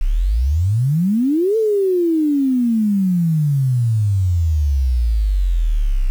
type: exponential two-way sweep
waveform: sine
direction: up then down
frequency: 30.87 to 452.5 to 30.87 Hz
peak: -13 dBFS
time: 0.01-6.1 s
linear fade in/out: 0 ms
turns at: 1.57 s
effects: 7-bit